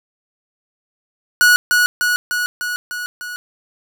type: tone with echo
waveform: 45% pulse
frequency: 1462 Hz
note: F#6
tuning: 21 cents flat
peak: -8 dBFS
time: 1.41-1.56 s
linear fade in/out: 0 ms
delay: 300 ms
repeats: 6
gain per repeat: -3 dB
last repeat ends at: 3.36 s
effects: none